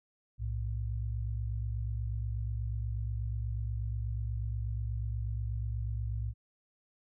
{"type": "tone pair together", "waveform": "sine", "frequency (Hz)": [61.74, 110], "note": ["B1", "A2"], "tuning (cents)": [0, 0], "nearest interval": "minor seventh", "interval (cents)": 1000, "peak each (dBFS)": [-34, -35], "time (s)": [0.38, 6.34], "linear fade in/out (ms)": 50, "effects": []}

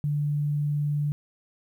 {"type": "tone", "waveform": "sine", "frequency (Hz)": 146.83, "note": "D3", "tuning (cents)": 0, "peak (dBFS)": -23, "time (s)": [0.04, 1.12], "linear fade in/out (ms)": 0, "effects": ["10-bit"]}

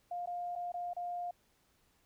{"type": "tone with dropouts", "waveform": "sine", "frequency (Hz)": 705, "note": "F5", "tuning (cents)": 16, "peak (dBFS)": -36, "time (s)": [0.11, 1.31], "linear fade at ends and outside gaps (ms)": 5, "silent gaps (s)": [[0.259, 0.272], [0.554, 0.559], [0.72, 0.74], [0.934, 0.965]], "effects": ["pink hiss -72 dBFS RMS until 2.05 s"]}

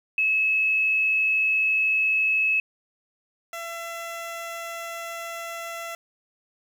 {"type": "tone pair in turn", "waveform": ["sine", "15% pulse"], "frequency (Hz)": [2586, 673.2], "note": ["E7", "E5"], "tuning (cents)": [-34, 36], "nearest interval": "octave + major seventh", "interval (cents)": 2330, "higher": "first", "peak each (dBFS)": [-19, -26], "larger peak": "first", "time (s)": [[0.18, 2.6], [3.53, 5.95]], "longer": "neither", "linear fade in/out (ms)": 2, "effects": ["9-bit"]}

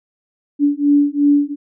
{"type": "beating tone pair", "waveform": "sine", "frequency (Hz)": [286.9, 289.7], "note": ["D4", "D4"], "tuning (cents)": [-40, -24], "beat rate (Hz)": 2.8, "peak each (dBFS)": -14, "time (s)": [0.59, 1.56], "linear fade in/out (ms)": 50, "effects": []}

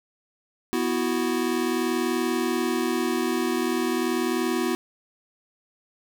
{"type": "chord", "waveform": "square", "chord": "B suspended fourth", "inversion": "none", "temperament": "equal", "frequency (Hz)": [246.9, 329.6, 370], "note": ["B3", "E4", "F#4"], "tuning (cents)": [0, 0, 0], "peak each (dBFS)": -28, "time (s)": [0.73, 4.75], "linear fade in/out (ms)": 0, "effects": []}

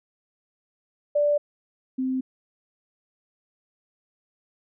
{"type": "tone pair in turn", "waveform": "sine", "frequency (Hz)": [586, 259.8], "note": ["D5", "C4"], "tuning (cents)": [-4, -12], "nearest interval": "octave + major second", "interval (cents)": 1408, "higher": "first", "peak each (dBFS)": [-18, -23], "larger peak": "first", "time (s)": [[1.15, 1.38], [1.98, 2.21]], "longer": "neither", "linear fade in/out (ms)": 10, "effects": []}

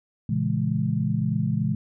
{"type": "chord", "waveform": "sine", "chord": "A# half-diminished seventh", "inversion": "none", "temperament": "just", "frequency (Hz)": [116.54, 139.85, 167.82, 209.8], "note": ["A#2", "C#3", "E3", "G#3"], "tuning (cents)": [0, 16, 31, 18], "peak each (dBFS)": -27, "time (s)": [0.29, 1.75], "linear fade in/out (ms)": 5, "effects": []}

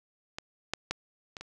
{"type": "clicks", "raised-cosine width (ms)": 0.2, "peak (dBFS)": [-19, -12, -13, -23, -24], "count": 5, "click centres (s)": [0.385, 0.736, 0.91, 1.368, 1.41], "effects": []}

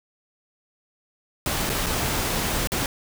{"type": "noise with dropouts", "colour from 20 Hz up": "pink", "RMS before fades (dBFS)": -25, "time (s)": [1.46, 2.86], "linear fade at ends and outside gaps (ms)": 1, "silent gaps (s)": [[1.694, 1.699], [1.862, 1.866], [2.673, 2.719]], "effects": []}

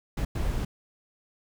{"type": "noise bursts at uneven times", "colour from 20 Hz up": "brown", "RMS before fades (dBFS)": -28, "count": 2, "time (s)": [[0.17, 0.25], [0.35, 0.65]], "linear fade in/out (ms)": 5, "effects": []}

